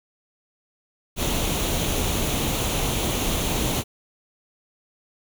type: noise with comb filter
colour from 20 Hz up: pink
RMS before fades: -24 dBFS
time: 1.16-3.84 s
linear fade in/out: 50 ms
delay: 0.3 ms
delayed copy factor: +0.5
effects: none